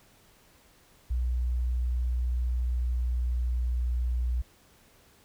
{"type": "tone with pitch glide", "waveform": "sine", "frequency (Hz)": [61.2, 60.81], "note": ["B1", "B1"], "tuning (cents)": [-15, -26], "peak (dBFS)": -25, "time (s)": [1.1, 4.42], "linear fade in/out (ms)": 10, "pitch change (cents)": -11, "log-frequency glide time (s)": [2.28, 3.64], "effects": ["pink hiss -60 dBFS RMS until 5.24 s"]}